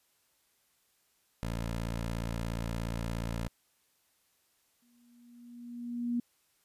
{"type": "tone", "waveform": "15% pulse", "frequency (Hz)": 57, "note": "A#1", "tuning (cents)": -38, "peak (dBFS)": -27, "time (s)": [1.43, 3.48], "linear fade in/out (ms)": 0}
{"type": "tone with exponential growth", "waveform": "sine", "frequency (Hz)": 239.6, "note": "A#3", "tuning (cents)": 48, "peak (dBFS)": -27, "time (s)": [4.82, 6.2], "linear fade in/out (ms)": 5, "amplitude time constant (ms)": 300}
{"effects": ["white hiss -72 dBFS RMS until 6.64 s", "resampled to 32000 Hz"]}